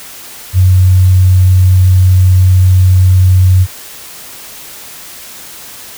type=tone; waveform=sine; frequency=92.5 Hz; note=F#2; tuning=in tune; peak=-3 dBFS; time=0.53-3.67 s; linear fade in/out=50 ms; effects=white hiss -30 dBFS RMS until 5.97 s